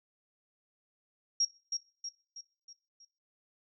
sine tone with echo, 5600 Hz, F8, 4 cents sharp, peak -25 dBFS, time 1.4-1.45 s, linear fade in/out 5 ms, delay 320 ms, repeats 5, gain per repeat -6 dB, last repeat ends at 3.05 s, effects noise-tail reverb RT60 0.4 s tail -19 dB re dry

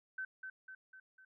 sine tone with echo, 1532 Hz, G6, 40 cents flat, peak -38 dBFS, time 0.18-0.25 s, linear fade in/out 5 ms, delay 250 ms, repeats 4, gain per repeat -5 dB, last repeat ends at 1.25 s, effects none

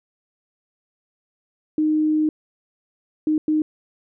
sine tone bursts at uneven times, 308.3 Hz, D#4, 16 cents flat, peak -16 dBFS, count 3, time 1.78-2.29 / 3.27-3.38 / 3.48-3.62 s, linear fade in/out 2 ms, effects none

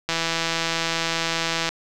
click train, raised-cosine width 0.2 ms, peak -6 dBFS, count 265, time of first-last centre 0.09-1.69 s, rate 165 Hz, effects none

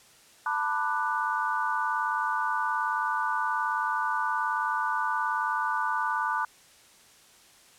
sine chord, B minor seventh, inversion third, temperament just, 889 / 987.8 / 1185.3 / 1481.6 Hz, A5 / B5 / D6 / F#6, +18 / 0 / +16 / +2 cents, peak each -31 dBFS, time 0.46-6.45 s, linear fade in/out 2 ms, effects white hiss -56 dBFS RMS until 7.78 s + low-pass 10000 Hz 12 dB/octave

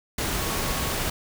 sine tone in noise, 1108.7 Hz, C#6, in tune, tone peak -38 dBFS, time 0.4-0.93 s, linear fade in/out 5 ms, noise pink, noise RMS -27 dBFS, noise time 0.18-1.1 s, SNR -14 dB, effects none

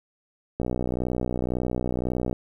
click train, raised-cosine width 2 ms, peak -13 dBFS, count 108, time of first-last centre 0.6-2.329 s, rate 61.9 Hz, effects 9-bit

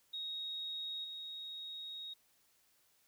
sine tone with level steps, 3762 Hz, A#7, 15 cents sharp, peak -39 / -43 dBFS, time 0.13-2.14 s, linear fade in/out 10 ms, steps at 1.04 s, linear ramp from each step 5 ms, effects white hiss -72 dBFS RMS until 3.07 s

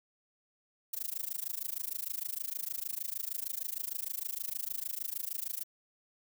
violet noise with amplitude modulation, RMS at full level -34 dBFS, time 0.93-5.64 s, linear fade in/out 5 ms, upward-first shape sine, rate 26.5 Hz, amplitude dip 100%, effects none

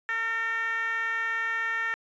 10% pulse tone with band-pass filter, 454.2 Hz, A#4, 45 cents flat, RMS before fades -29 dBFS, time 0.09-1.94 s, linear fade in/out 0 ms, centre 1700 Hz, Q 6.3, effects resampled to 16000 Hz

